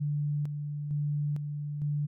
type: tone with tremolo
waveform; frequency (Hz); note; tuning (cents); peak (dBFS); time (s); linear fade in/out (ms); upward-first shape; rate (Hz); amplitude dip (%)
sine; 146.83; D3; 0; -27; 0-2.07; 20; square; 1.1; 45
effects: none